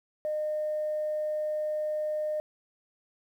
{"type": "tone", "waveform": "sine", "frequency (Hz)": 610, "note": "D#5", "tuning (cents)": -34, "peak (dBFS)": -27, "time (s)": [0.25, 2.4], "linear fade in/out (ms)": 0, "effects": ["tanh soft clip ceiling -23 dBFS", "10-bit"]}